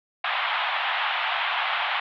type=band-pass noise; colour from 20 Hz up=pink; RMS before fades=-26 dBFS; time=0.24-2 s; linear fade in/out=5 ms; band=720 to 3500 Hz; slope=48 dB/octave; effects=none